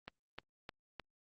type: click train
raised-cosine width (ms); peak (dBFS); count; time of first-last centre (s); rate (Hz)
0.3; -28; 4; 0.08-0.997; 3.27
effects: Opus 32 kbps

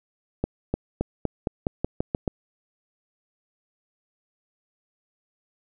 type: accelerating click train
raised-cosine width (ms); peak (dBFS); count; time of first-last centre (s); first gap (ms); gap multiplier
2; -10; 10; 0.44-2.278; 300; 0.9
effects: none

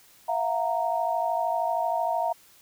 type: tone cluster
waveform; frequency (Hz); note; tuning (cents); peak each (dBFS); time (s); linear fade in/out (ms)
sine; 663 / 716 / 928; E5 / F5 / A#5; +10 / +43 / -8; -28; 0.28-2.33; 10
effects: white hiss -56 dBFS RMS until 2.61 s

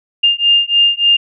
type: beating tone pair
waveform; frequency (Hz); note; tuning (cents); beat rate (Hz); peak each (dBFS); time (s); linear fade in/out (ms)
sine; 2808 / 2811.4; F7 / F7; +9 / +11; 3.4; -12; 0.23-1.17; 10
effects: none

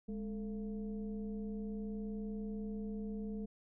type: tone with frequency modulation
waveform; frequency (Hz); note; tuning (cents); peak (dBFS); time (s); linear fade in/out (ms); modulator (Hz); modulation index
sine; 207.7; G#3; 0; -38; 0.08-3.46; 10; 238; 0.72
effects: none

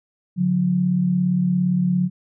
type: tone pair together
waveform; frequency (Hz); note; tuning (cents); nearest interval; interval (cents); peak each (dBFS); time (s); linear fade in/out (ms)
sine; 144.06 / 181.5; D3 / F#3; -33 / -33; major third; 400; -24 / -17; 0.36-2.1; 50
effects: none

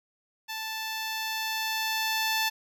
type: tone with level ramp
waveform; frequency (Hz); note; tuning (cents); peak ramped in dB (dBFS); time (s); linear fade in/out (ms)
10% pulse; 880; A5; 0; -25 to -16; 0.48-2.5; 20
effects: none

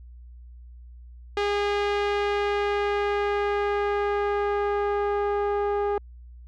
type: tone with low-pass filter sweep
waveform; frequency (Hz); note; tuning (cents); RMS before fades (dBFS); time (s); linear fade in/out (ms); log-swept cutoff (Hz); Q
sawtooth; 408.4; G#4; -29; -25; 1.37-5.98; 2; 3500 to 1000; 0.97
effects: added 60 Hz sine -42 dBFS peak until 6.47 s

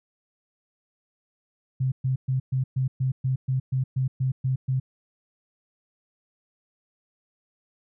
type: tone bursts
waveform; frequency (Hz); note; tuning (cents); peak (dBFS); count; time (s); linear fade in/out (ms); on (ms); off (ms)
sine; 130.7; C3; -1; -21; 13; 1.8-4.8; 10; 120; 120
effects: none

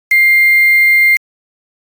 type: tone with quantisation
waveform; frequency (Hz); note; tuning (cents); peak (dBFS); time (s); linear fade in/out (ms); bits
sine; 2100; C7; +6; -6; 0.11-1.17; 5; 3
effects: AAC 48 kbps

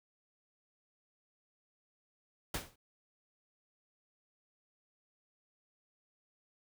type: noise with exponential decay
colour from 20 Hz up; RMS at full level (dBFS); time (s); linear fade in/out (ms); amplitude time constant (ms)
pink; -33; 2.54-2.76; 5; 47
effects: none

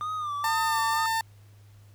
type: tone with vibrato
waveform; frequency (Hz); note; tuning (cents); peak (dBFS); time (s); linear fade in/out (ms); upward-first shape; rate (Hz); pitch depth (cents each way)
triangle; 1204; D6; +43; -27; 0.01-1.06; 0; sine; 2.1; 77
type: tone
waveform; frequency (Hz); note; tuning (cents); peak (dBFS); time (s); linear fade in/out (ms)
30% pulse; 898; A5; +35; -22; 0.44-1.21; 2
effects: added 102 Hz sine -50 dBFS peak until 1.94 s + pink hiss -63 dBFS RMS until 1.94 s

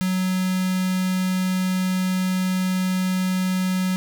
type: tone with notch filter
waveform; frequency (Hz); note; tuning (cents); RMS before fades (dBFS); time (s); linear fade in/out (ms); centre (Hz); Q
square; 185.5; F#3; +5; -22; 0.01-3.96; 0; 660; 0.79
effects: none

